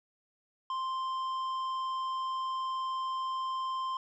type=tone with tanh clipping; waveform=sine; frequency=1046.5 Hz; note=C6; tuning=in tune; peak=-33 dBFS; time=0.7-3.97 s; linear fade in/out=2 ms; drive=8 dB; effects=none